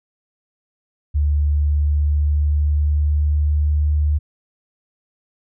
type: tone with pitch glide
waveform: sine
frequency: 73.42 to 74.7 Hz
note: D2 to D2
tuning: 0 to +30 cents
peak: -14 dBFS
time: 1.14-4.19 s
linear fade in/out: 20 ms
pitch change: +30 cents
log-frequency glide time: 1.38-3.93 s
effects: none